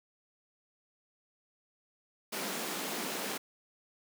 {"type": "high-pass noise", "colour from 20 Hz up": "pink", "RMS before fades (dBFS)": -37, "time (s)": [2.32, 3.38], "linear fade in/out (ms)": 10, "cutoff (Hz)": 180, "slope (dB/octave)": 48, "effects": []}